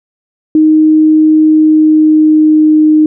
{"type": "tone with pitch glide", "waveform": "sine", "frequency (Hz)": [311.1, 308.1], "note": ["D#4", "D#4"], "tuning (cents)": [0, -17], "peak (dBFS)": -3, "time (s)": [0.55, 3.06], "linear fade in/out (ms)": 2, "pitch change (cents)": -17, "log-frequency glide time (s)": [1.44, 2.84], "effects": []}